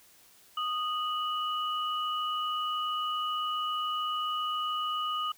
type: tone pair together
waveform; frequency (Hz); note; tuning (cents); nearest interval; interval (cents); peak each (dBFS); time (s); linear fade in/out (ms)
sine; 1238.4 / 2943; D#6 / F#7; -9 / -10; octave + minor third; 1499; -30 / -35; 0.57-5.32; 5
effects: white hiss -59 dBFS RMS until 5.37 s